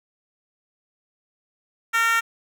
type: tone with high-pass filter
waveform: 10% pulse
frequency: 457.9 Hz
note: A#4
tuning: 31 cents flat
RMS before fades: -20 dBFS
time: 1.93-2.21 s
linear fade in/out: 20 ms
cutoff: 1500 Hz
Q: 3.6
effects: none